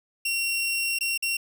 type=tone with dropouts; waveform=sawtooth; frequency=2739 Hz; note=F7; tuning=34 cents flat; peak=-21 dBFS; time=0.25-1.37 s; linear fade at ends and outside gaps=5 ms; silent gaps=0.988-1.008 / 1.177-1.224 s; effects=none

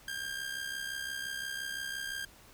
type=tone with amplitude modulation; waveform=sawtooth; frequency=1600 Hz; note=G6; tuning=35 cents sharp; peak=-30 dBFS; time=0.08-2.25 s; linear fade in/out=2 ms; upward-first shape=sine; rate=65.8 Hz; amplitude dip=60%; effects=pink hiss -57 dBFS RMS until 2.53 s

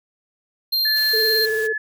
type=tone; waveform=square; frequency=4186 Hz; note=C8; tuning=in tune; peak=-18 dBFS; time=0.72-1.46 s; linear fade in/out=10 ms
type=tone with pitch glide; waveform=sine; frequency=1732 to 1717.1 Hz; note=A6 to A6; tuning=-28 to -43 cents; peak=-22 dBFS; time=0.85-1.78 s; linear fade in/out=5 ms; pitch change=-15 cents; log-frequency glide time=1.24-1.51 s
type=noise; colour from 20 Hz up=white; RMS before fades=-37 dBFS; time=0.95-1.68 s; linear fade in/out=20 ms
type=tone with vibrato; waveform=sine; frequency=440 Hz; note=A4; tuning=in tune; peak=-21 dBFS; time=1.13-1.73 s; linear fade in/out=10 ms; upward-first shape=sine; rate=18 Hz; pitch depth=39 cents each way
effects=none

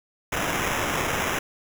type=noise with sample-and-hold; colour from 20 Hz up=white; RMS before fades=-26 dBFS; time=0.32-1.39 s; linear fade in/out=5 ms; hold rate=4410 Hz; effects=none

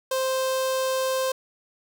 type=tone with notch filter; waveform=sawtooth; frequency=523.3 Hz; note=C5; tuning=in tune; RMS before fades=-25 dBFS; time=0.11-1.32 s; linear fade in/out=5 ms; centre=2000 Hz; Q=1.6; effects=none

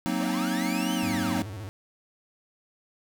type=chord; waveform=square; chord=C half-diminished seventh; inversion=second; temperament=equal; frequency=185 / 233.1 / 261.6 / 311.1 Hz; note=Gb3 / Bb3 / C4 / Eb4; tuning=0 / 0 / 0 / 0 cents; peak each=-32 dBFS; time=0.06-1.42 s; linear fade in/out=0 ms
type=linear two-way sweep; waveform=sawtooth; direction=up then down; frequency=493.9 to 3136 to 493.9 Hz; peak=-32 dBFS; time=0.2-1.41 s; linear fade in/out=10 ms; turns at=0.94 s
type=tone with vibrato; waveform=45% pulse; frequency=101.7 Hz; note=G#2; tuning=36 cents flat; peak=-35 dBFS; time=1.03-1.69 s; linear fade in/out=0 ms; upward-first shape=square; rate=14 Hz; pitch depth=140 cents each way
effects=none

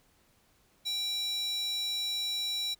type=tone with high-pass filter; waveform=square; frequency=784 Hz; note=G5; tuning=in tune; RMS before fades=-33 dBFS; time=0.85-2.75 s; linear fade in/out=20 ms; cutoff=4000 Hz; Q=5.2; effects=pink hiss -67 dBFS RMS until 2.79 s

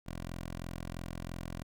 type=tone; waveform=10% pulse; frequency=43 Hz; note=F1; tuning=26 cents flat; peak=-31 dBFS; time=0.06-1.63 s; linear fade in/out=10 ms; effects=none

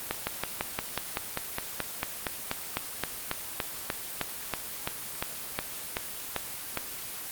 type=slowing click train; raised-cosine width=0.3 ms; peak=-11 dBFS; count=26; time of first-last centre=0.11-6.773 s; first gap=160 ms; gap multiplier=1.04; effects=white hiss -38 dBFS RMS until 7.31 s + Opus 24 kbps

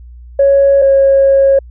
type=tone pair in turn; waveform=sine; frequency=554.4 / 546.1 Hz; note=C#5 / C#5; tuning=0 / -26 cents; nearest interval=unison; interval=26 cents; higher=first; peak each=-4 dBFS; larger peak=neither; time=0.39-0.82 / 0.82-1.59 s; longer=second; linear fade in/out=5 ms; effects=tanh soft clip ceiling -1 dBFS + added 60 Hz sine -31 dBFS peak until 1.7 s

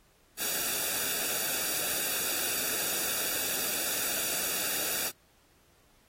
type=noise with comb filter; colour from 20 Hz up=white; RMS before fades=-31 dBFS; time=0.37-5.12 s; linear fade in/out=50 ms; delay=0.96 ms; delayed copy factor=-0.7; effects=pink hiss -65 dBFS RMS until 6.08 s + AAC 48 kbps

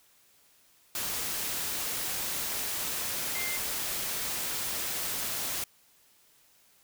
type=tone in noise; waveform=sine; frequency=2093 Hz; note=C7; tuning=in tune; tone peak=-35 dBFS; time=3.35-3.57 s; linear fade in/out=2 ms; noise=white; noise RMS=-33 dBFS; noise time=0.95-5.64 s; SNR=-5 dB; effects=white hiss -63 dBFS RMS until 6.83 s

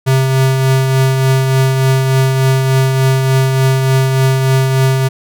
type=tone with tremolo; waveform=square; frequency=132.5 Hz; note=C3; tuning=22 cents sharp; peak=-8 dBFS; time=0.06-5.09 s; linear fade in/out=20 ms; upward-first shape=triangle; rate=3.4 Hz; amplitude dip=40%; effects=none

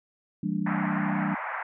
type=chord; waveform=sine; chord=E half-diminished seventh; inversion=none; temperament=equal with one note detuned; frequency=164.81 / 196 / 227.6 / 293.7 Hz; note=E3 / G3 / Bb3 / D4; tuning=0 / 0 / -41 / 0 cents; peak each=-32 / -28 / -34 / -33 dBFS; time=0.43-1.35 s; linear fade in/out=5 ms
type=band-pass noise; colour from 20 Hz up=pink; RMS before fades=-33 dBFS; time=0.66-1.63 s; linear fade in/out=5 ms; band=660 to 2100 Hz; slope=48 dB/octave
effects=none

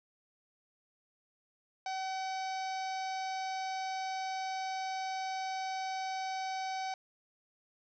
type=harmonic tone; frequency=760 Hz; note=F#5; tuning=46 cents sharp; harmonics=1 / 2 / 3 / 4 / 5 / 6 / 7 / 8 / 10; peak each=-35 / -48 / -46 / -56 / -51 / -51 / -52 / -53 / -67 dBFS; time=1.86-6.94 s; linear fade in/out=2 ms; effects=none

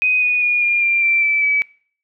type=tone with pitch steps; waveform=sine; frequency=2503 / 2471 / 2440 / 2409 / 2379 / 2349 / 2319 / 2290 Hz; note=D#7 / D#7 / D#7 / D7 / D7 / D7 / D7 / D7; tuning=+10 / -13 / -34 / +43 / +22 / 0 / -22 / -44 cents; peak=-13 dBFS; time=0.02-1.62 s; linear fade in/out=0 ms; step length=200 ms; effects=noise-tail reverb RT60 0.5 s tail -23 dB re dry

